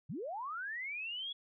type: linear sweep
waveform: sine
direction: up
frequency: 110 to 3400 Hz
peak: -38 dBFS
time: 0.09-1.33 s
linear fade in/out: 10 ms
effects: none